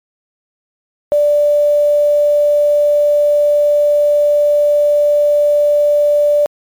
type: tone with quantisation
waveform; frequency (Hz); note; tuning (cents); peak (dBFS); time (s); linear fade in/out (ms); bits
sine; 587.3; D5; 0; -8; 1.12-6.46; 0; 6
effects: MP3 96 kbps